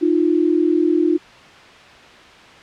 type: tone pair together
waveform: sine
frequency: 309.1 / 349.2 Hz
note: D#4 / F4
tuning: -11 / 0 cents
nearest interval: major second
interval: 211 cents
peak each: -16 dBFS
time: 0.01-1.18 s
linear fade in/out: 20 ms
effects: white hiss -42 dBFS RMS until 2.62 s + low-pass 3000 Hz 12 dB/octave